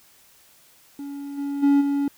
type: tone with level steps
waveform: triangle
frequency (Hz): 282.2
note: C#4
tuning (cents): +31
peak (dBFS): -29 / -23 / -12 / -18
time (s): 0.99-2.08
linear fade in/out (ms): 2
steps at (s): 1.37 / 1.62 / 1.8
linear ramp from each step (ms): 20
effects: white hiss -55 dBFS RMS until 2.17 s